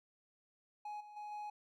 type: tone with level steps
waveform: triangle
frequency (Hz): 837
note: G#5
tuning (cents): +13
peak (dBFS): -40 / -50 / -42 / -40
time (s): 0.85-1.5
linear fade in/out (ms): 5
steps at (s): 1 / 1.16 / 1.31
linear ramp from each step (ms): 10
effects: none